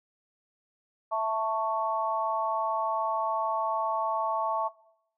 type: chord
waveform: sine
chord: A major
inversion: second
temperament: equal with one note detuned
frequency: 659.3 / 886.1 / 1108.7 Hz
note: E5 / A5 / C#6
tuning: 0 / +12 / 0 cents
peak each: -30 / -30 / -30 dBFS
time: 1.11-4.69 s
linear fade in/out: 20 ms
effects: noise-tail reverb RT60 0.7 s tail -19 dB re dry